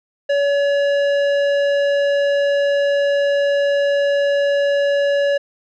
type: tone with tanh clipping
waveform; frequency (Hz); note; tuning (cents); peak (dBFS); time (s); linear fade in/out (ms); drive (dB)
triangle; 567; C#5; +39; -16; 0.29-5.38; 10; 17
effects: none